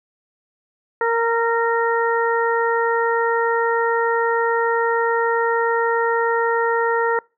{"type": "harmonic tone with a mistuned harmonic", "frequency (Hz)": 463.4, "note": "A#4", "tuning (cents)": -10, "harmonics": [1, 2, 3, 4], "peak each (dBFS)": [-19, -22, -24, -25], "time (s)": [1.01, 7.19], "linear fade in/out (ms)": 2, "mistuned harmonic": 3, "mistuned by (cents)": -19, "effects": ["noise-tail reverb RT60 0.3 s tail -26 dB re dry"]}